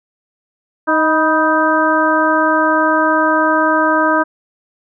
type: harmonic tone with a mistuned harmonic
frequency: 312.5 Hz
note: D#4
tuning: 8 cents sharp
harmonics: 1 / 2 / 3 / 4 / 5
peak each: -17 / -17 / -17 / -17 / -17 dBFS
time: 0.87-4.24 s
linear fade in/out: 20 ms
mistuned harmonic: 3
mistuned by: +65 cents
effects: none